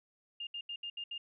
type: tone bursts at uneven times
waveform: sine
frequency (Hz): 2817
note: F7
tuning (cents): +14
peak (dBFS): -38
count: 6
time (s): 0.4-0.47 / 0.54-0.61 / 0.69-0.76 / 0.83-0.9 / 0.97-1.04 / 1.11-1.18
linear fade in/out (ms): 5
effects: none